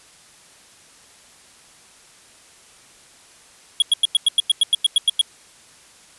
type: tone bursts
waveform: square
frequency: 3322 Hz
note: G#7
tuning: in tune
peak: -12 dBFS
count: 13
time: 3.8-5.213 s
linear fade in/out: 2 ms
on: 21 ms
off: 95 ms
effects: white hiss -49 dBFS RMS until 6.18 s + resampled to 24000 Hz